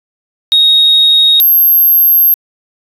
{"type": "tone pair in turn", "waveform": "sine", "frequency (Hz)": [3752, 12515], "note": ["A#7", "G9"], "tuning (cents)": [11, -4], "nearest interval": "octave + major sixth", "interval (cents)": 2085, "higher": "second", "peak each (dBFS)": -3, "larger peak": "neither", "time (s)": [[0.52, 1.4], [1.4, 2.34]], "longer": "second", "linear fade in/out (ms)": 0, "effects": ["tanh soft clip ceiling -1 dBFS"]}